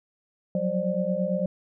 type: tone cluster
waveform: sine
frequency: 179.9 / 188.8 / 534 / 594 Hz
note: F#3 / F#3 / C5 / D5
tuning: -48 / +35 / +35 / +20 cents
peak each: -29 dBFS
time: 0.55-1.46 s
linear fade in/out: 2 ms
effects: none